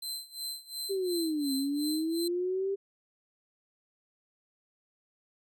sawtooth tone with tremolo, 4086 Hz, C8, 42 cents flat, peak -31 dBFS, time 0.02-2.28 s, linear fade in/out 5 ms, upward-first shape sine, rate 2.8 Hz, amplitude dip 90%
sine linear two-way sweep, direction down then up, 398 to 266.3 to 398 Hz, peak -28 dBFS, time 0.89-2.76 s, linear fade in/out 20 ms, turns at 1.54 s
effects none

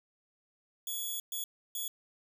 5% pulse tone bursts at uneven times, 3385 Hz, G#7, 32 cents sharp, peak -27 dBFS, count 3, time 0.87-1.2 / 1.32-1.44 / 1.75-1.88 s, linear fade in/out 2 ms, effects none

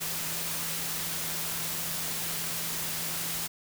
sine tone in noise, 164.81 Hz, E3, in tune, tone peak -44 dBFS, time 0-3.48 s, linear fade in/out 20 ms, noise white, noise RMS -33 dBFS, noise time 0-3.48 s, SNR -14 dB, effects none

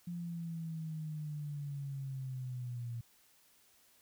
sine linear sweep, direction down, 174.61 to 116.54 Hz, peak -38 dBFS, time 0.07-3.01 s, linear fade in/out 5 ms, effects white hiss -67 dBFS RMS until 4.01 s

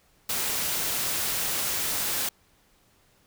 white noise, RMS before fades -28 dBFS, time 0.29-2.29 s, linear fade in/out 5 ms, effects pink hiss -63 dBFS RMS until 3.26 s

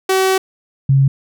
sawtooth / sine tone pair in turn, 380 / 136.3 Hz, F#4 / C#3, +46 / -29 cents, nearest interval octave + tritone, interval 1775 cents, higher first, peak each -8 dBFS, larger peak neither, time 0.09-0.38 / 0.89-1.08 s, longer first, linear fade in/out 5 ms, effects none

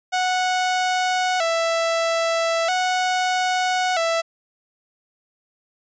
sawtooth tone with vibrato, 698.5 Hz, F5, in tune, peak -15 dBFS, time 0.12-4.22 s, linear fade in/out 20 ms, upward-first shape square, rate 0.39 Hz, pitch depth 92 cents each way, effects resampled to 16000 Hz

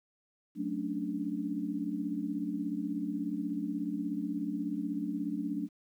sine chord, D major seventh, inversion first, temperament equal, 185 / 220 / 277.2 / 293.7 Hz, F#3 / A3 / C#4 / D4, 0 / 0 / 0 / 0 cents, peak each -39 / -38 / -39 / -35 dBFS, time 0.55-5.69 s, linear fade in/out 50 ms, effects 11-bit

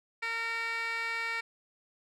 15% pulse tone with band-pass filter, 458.4 Hz, A#4, 29 cents flat, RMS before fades -34 dBFS, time 0.22-1.41 s, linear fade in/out 10 ms, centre 2400 Hz, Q 3.4, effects none

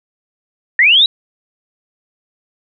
sine linear sweep, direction up, 1802 to 3951 Hz, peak -6 dBFS, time 0.79-1.06 s, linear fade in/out 2 ms, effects none

